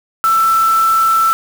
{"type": "tone in noise", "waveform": "sine", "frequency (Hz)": 1331, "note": "E6", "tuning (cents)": 16, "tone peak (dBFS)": -9, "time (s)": [0.24, 1.33], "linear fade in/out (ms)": 0, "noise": "white", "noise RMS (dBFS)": -27, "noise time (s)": [0.24, 1.33], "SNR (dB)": 15, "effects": []}